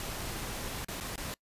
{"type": "noise with dropouts", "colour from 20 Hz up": "pink", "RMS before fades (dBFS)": -38, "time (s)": [0, 1.34], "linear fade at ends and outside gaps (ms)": 1, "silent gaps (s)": [[0.846, 0.884], [1.002, 1.008], [1.158, 1.178]], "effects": ["noise-tail reverb RT60 0.1 s tail -24 dB re dry", "resampled to 32000 Hz"]}